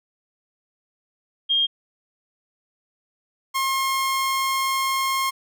sine / sawtooth tone pair in turn, 3222 / 1071.5 Hz, G7 / C6, +47 / +41 cents, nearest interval octave + perfect fifth, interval 1906 cents, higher first, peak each -17 dBFS, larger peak neither, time 1.49-1.67 / 3.54-5.31 s, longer second, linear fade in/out 20 ms, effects none

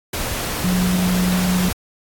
sine tone in noise, 181.7 Hz, F#3, 31 cents flat, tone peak -16 dBFS, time 0.64-1.69 s, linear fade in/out 5 ms, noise pink, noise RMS -24 dBFS, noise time 0.13-1.73 s, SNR +5 dB, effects AAC 64 kbps

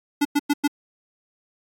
square tone bursts, 289.9 Hz, D4, 22 cents flat, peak -17 dBFS, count 4, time 0.21-0.678 s, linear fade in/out 10 ms, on 42 ms, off 100 ms, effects AAC 64 kbps

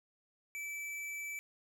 square tone, 2313 Hz, D7, 27 cents flat, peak -40 dBFS, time 0.55-1.39 s, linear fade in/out 0 ms, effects 11-bit

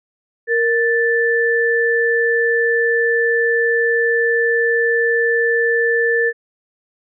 sine tone pair together, 466.2 / 1760 Hz, A#4 / A6, 0 / 0 cents, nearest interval octave + major seventh, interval 2300 cents, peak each -16 dBFS, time 0.47-6.33 s, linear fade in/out 50 ms, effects none

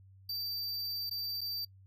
square tone with dropouts, 4653 Hz, D8, 17 cents flat, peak -35 dBFS, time 0.29-1.65 s, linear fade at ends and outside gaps 5 ms, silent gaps 1.097-1.11 / 1.409-1.413 s, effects noise-tail reverb RT60 0.1 s tail -25 dB re dry + added 96 Hz sine -55 dBFS peak until 1.86 s

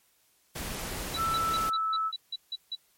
pink noise, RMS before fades -36 dBFS, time 0.55-1.7 s, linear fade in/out 10 ms
sine tone bursts, 3937 Hz, B7, 6 cents flat, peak -31 dBFS, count 9, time 1.14-2.753 s, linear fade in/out 5 ms, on 37 ms, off 160 ms
sine tone with pitch glide, 1328 to 1305.9 Hz, E6 to E6, +12 to -17 cents, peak -26 dBFS, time 1.16-2.12 s, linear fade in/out 50 ms, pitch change -29 cents, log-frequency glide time 1.34-1.88 s
effects white hiss -67 dBFS RMS until 2.97 s + MP3 64 kbps

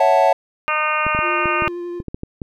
triangle chord, F# minor seventh, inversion second, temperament equal, 554.4 / 659.3 / 740 / 880 Hz, C#5 / E5 / F#5 / A5, 0 / 0 / 0 / 0 cents, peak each -15 dBFS, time 0-0.33 s, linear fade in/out 5 ms
harmonic tone, 306 Hz, D#4, 29 cents flat, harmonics 2 / 3 / 4 / 5 / 6 / 7 / 8 / 9, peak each -27 / -27 / -20 / -27 / -32 / -29 / -25 / -25 dBFS, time 0.68-1.68 s, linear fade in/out 0 ms
clicks, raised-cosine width 3 ms, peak -14 dBFS, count 11, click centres 1.066 / 1.149 / 1.19 / 1.457 / 1.622 / 1.676 / 2.002 / 2.083 / 2.145 / 2.234 / 2.418 s
triangle tone with vibrato, 349.2 Hz, F4, in tune, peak -23 dBFS, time 1.21-2.03 s, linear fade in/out 50 ms, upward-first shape triangle, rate 11 Hz, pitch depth 15 cents each way
effects none

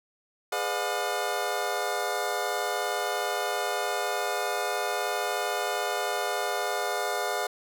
25% pulse chord, G# diminished seventh, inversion none, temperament just, 415.3 / 498.4 / 598 / 717.6 Hz, G#4 / B4 / D5 / F5, 0 / +16 / +31 / +47 cents, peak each -30 / -31 / -30 / -27 dBFS, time 0.52-7.47 s, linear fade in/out 5 ms, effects none

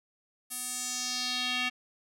square tone with band-pass filter sweep, 250 Hz, B3, 21 cents sharp, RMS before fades -33 dBFS, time 0.5-1.7 s, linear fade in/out 20 ms, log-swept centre 11000 to 2600 Hz, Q 2.5, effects none

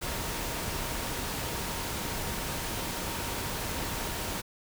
sine tone in noise, 932.3 Hz, A#5, in tune, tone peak -45 dBFS, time 0.01-4.42 s, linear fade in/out 20 ms, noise pink, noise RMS -34 dBFS, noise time 0.01-4.42 s, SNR -14 dB, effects none

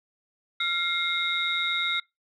sine tone cluster, 1382 / 2125 / 3628 / 3796 Hz, F6 / C7 / A#7 / A#7, -19 / +26 / -48 / +31 cents, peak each -30 / -28 / -31 / -29 dBFS, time 0.6-2 s, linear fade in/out 5 ms, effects noise-tail reverb RT60 0.2 s tail -24 dB re dry + tanh soft clip ceiling -14 dBFS

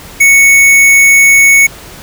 square tone, 2217 Hz, C#7, in tune, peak -3 dBFS, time 0.2-1.67 s, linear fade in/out 10 ms, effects pink hiss -31 dBFS RMS until 2.02 s

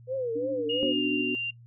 sine tone with vibrato, 493.9 Hz, B4, in tune, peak -27 dBFS, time 0.07-0.94 s, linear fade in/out 50 ms, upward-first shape triangle, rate 2.9 Hz, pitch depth 170 cents each way
sine tone with tremolo, 293.7 Hz, D4, in tune, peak -30 dBFS, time 0.35-1.22 s, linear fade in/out 10 ms, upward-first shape triangle, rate 13 Hz, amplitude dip 75%
sine tone with pitch glide, 2860 to 2780 Hz, F7 to F7, +41 to -9 cents, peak -28 dBFS, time 0.69-1.51 s, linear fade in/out 10 ms, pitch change -50 cents, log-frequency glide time 0.88-1.06 s
sine chord, B minor, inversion none, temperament equal with one note detuned, 248.4 / 293.7 / 370 Hz, B3 / D4 / F#4, +10 / 0 / 0 cents, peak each -32 dBFS, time 0.83-1.35 s, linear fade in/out 0 ms
effects noise-tail reverb RT60 0.1 s tail -25 dB re dry + added 118 Hz sine -48 dBFS peak until 1.66 s

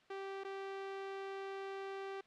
sawtooth tone with dropouts, 390 Hz, G4, 9 cents flat, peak -38 dBFS, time 0.1-2.21 s, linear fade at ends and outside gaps 5 ms, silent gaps 0.437-0.447 s, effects white hiss -67 dBFS RMS until 2.26 s + low-pass 3000 Hz 12 dB/octave

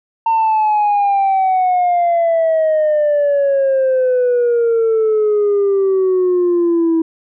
sine exponential sweep, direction down, 910 to 324.3 Hz, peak -9 dBFS, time 0.26-7.02 s, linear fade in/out 5 ms, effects tanh soft clip ceiling -9 dBFS

